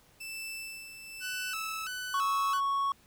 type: tone with tremolo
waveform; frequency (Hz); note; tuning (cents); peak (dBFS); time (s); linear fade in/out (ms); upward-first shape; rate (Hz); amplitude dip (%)
sawtooth; 2647; E7; +7; -34; 0.2-1.88; 10; sine; 0.98; 60
type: tone with vibrato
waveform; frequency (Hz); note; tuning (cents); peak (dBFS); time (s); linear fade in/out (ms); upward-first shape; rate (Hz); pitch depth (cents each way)
sawtooth; 1396.9; F6; 0; -32; 1.2-2.61; 50; square; 1.5; 120
type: tone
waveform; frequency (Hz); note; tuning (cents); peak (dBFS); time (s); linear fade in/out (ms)
triangle; 1108.7; C#6; 0; -25; 2.14-2.92; 2
effects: pink hiss -62 dBFS RMS until 3.06 s